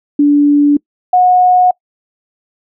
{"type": "tone pair in turn", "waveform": "sine", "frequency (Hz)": [290, 728], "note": ["D4", "F#5"], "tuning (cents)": [-22, -28], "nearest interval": "octave + major third", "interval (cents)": 1594, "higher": "second", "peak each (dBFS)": -5, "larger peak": "neither", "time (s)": [[0.19, 0.77], [1.13, 1.71]], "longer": "neither", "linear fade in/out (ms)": 5, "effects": ["noise-tail reverb RT60 0.1 s tail -25 dB re dry"]}